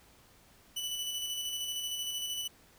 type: tone with tremolo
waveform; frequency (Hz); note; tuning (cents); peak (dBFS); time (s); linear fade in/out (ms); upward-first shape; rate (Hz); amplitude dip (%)
sawtooth; 2975; F#7; +9; -30; 0.76-2.48; 10; square; 13; 30
effects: pink hiss -61 dBFS RMS until 2.78 s